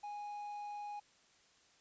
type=tone with quantisation; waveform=triangle; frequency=827 Hz; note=G#5; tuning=8 cents flat; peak=-40 dBFS; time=0.03-1 s; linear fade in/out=10 ms; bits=11; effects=white hiss -68 dBFS RMS until 1.8 s + resampled to 16000 Hz